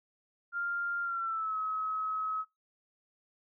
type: tone with pitch glide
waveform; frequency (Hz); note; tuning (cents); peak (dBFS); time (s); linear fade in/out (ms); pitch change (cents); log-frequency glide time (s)
sine; 1396.9 to 1281; F6 to E6; 0 to -50; -31; 0.52-2.45; 50; -150; 1.02-1.57
effects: noise-tail reverb RT60 0.2 s tail -24 dB re dry